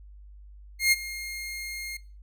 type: tone with ADSR envelope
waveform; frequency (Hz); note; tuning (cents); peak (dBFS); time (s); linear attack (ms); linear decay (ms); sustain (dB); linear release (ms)
sawtooth; 2132; C7; +32; -13; 0.79-1.97; 130; 29; -17; 5
effects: noise-tail reverb RT60 0.4 s tail -22 dB re dry + added 50 Hz sine -45 dBFS peak until 2.22 s